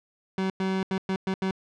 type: tone bursts at uneven times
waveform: 30% pulse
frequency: 190 Hz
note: F#3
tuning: 46 cents sharp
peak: -22 dBFS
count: 6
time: 0.38-0.5 / 0.6-0.83 / 0.91-0.98 / 1.09-1.16 / 1.27-1.34 / 1.42-1.51 s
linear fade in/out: 2 ms
effects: low-pass 4000 Hz 12 dB/octave